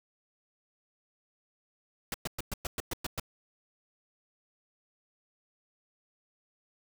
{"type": "noise bursts", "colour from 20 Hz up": "pink", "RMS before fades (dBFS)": -34, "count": 9, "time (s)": [2.12, 3.198], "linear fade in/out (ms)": 2, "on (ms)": 22, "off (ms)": 110, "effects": []}